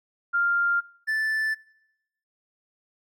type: tone pair in turn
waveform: sine / triangle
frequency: 1396.9 / 1756.7 Hz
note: F6 / A6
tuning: 0 / -3 cents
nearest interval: major third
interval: 397 cents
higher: second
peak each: -20 / -21 dBFS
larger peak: first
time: 0.33-0.81 / 1.07-1.55 s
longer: neither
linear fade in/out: 20 ms
effects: noise-tail reverb RT60 0.9 s tail -24 dB re dry